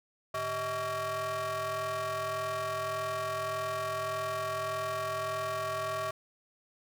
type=ring-modulated tone; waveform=40% pulse; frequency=246.9 Hz; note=B3; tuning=in tune; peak=-28 dBFS; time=0.34-6.11 s; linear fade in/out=5 ms; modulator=885 Hz; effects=none